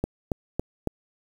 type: click train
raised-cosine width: 2 ms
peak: -11 dBFS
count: 4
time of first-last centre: 0.04-0.873 s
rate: 3.6 Hz
effects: 7-bit